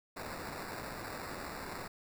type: noise with sample-and-hold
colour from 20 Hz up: blue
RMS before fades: -43 dBFS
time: 0.16-1.88 s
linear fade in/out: 10 ms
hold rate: 3150 Hz
effects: none